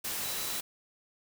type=tone in noise; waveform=sine; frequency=3951 Hz; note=B7; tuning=in tune; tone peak=-43 dBFS; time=0.24-0.6 s; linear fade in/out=10 ms; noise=white; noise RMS=-35 dBFS; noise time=0.04-0.61 s; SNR=-11 dB; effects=none